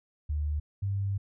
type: tone pair in turn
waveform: sine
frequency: 74.5 / 98.94 Hz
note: D2 / G2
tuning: +25 / +17 cents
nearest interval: perfect fourth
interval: 492 cents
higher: second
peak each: -27 dBFS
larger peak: neither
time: 0.29-0.6 / 0.82-1.18 s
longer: second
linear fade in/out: 10 ms
effects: none